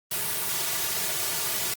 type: noise with comb filter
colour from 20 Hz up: white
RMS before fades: -28 dBFS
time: 0.11-1.74 s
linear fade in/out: 5 ms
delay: 3.8 ms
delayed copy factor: -1
effects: high-pass 100 Hz 12 dB/octave + Opus 32 kbps